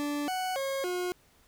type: tone with pitch steps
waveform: 40% pulse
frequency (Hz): 291.3 / 743 / 543 / 359.9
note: D4 / F#5 / C#5 / F#4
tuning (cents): -14 / +7 / -36 / -48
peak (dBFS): -29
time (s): 0-1.12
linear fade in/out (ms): 0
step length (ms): 280
effects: pink hiss -63 dBFS RMS until 1.47 s